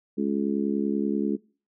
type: harmonic tone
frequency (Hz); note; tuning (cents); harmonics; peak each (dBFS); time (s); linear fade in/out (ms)
70.3; C#2; +25; 3 / 4 / 5 / 6; -26 / -28 / -30 / -32; 0.17-1.37; 20
effects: noise-tail reverb RT60 0.4 s tail -23 dB re dry